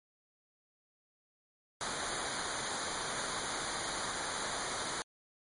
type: noise with comb filter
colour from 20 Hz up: pink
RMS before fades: -37 dBFS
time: 1.81-5.02 s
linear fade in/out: 0 ms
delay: 0.37 ms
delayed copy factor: -0.85
effects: MP3 48 kbps